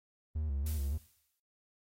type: tone with vibrato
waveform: triangle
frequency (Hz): 73.1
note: D2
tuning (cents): -7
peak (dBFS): -30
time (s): 0.35-0.98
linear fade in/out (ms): 10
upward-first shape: square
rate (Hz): 3.5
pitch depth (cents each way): 91
type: noise with exponential decay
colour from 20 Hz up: blue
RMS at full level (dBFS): -43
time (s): 0.66-1.4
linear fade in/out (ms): 5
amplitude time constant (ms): 160
effects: noise-tail reverb RT60 0.4 s tail -22 dB re dry + AAC 48 kbps